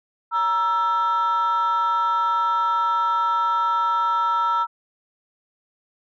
sine tone pair together, 940.4 / 1331 Hz, A#5 / E6, +15 / +16 cents, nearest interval tritone, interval 601 cents, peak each -20 / -18 dBFS, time 0.31-4.67 s, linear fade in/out 50 ms, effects tanh soft clip ceiling -15 dBFS

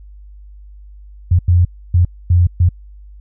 sine tone bursts at uneven times, 88 Hz, F2, 14 cents sharp, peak -7 dBFS, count 5, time 1.31-1.39 / 1.48-1.65 / 1.94-2.05 / 2.3-2.47 / 2.6-2.69 s, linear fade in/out 5 ms, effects added 50 Hz sine -35 dBFS peak until 3.2 s

